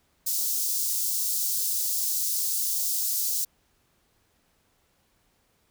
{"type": "high-pass noise", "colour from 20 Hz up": "white", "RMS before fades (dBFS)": -27, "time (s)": [0.26, 3.45], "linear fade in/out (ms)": 10, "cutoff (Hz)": 4900, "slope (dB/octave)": 24, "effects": ["pink hiss -68 dBFS RMS until 5.7 s"]}